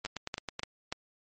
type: two click trains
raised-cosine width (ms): 0.2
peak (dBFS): -18 / -16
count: 6 / 4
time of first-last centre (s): 0.06-0.594 / 0.05-0.925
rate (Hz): 9.36 / 3.43
effects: MP3 32 kbps